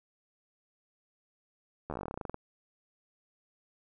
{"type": "slowing click train", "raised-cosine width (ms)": 1, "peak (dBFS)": -23, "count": 18, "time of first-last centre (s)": [1.9, 2.344], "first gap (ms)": 12, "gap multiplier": 1.09, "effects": []}